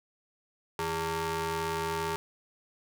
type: ring-modulated tone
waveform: sawtooth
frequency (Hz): 246.9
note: B3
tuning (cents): 0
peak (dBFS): -23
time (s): 0.79-2.16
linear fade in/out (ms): 0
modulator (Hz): 656
effects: none